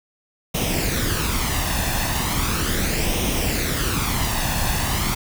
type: noise with flanger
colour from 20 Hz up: pink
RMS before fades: -22 dBFS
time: 0.54-5.15 s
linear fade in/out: 10 ms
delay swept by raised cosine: 0.33 to 1.15 ms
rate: 0.37 Hz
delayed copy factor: +0.55
effects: none